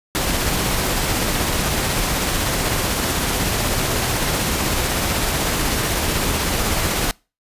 pink noise with tremolo, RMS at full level -19 dBFS, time 0.15-7.11 s, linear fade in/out 0 ms, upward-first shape triangle, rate 16 Hz, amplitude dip 25%, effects noise-tail reverb RT60 0.3 s tail -25 dB re dry + resampled to 32000 Hz

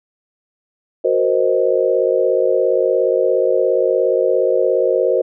sine chord, C half-diminished seventh, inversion second, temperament equal, 370 / 466.2 / 523.3 / 622.3 Hz, Gb4 / Bb4 / C5 / Eb5, 0 / 0 / 0 / 0 cents, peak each -19 / -18 / -16 / -21 dBFS, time 1.04-5.22 s, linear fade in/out 10 ms, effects none

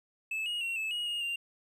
triangle tone with pitch steps, 2613 / 2878 / 2734 / 2611 / 2890 / 2857 / 2784 Hz, E7 / F#7 / F7 / E7 / F#7 / F7 / F7, -16 / -49 / -37 / -17 / -41 / +39 / -6 cents, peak -30 dBFS, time 0.31-1.36 s, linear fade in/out 5 ms, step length 150 ms, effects none

